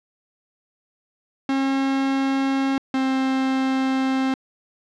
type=tone pair in turn; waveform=45% pulse; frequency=270.3 / 264.3 Hz; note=C#4 / C4; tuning=-44 / +18 cents; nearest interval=unison; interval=38 cents; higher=first; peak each=-19 dBFS; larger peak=neither; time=1.49-2.78 / 2.94-4.34 s; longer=second; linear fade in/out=2 ms; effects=low-pass 4000 Hz 12 dB/octave